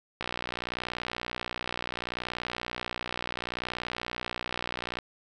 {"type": "click train", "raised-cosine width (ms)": 0.3, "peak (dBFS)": -16, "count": 291, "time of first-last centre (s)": [0.21, 4.988], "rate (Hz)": 60.7, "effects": []}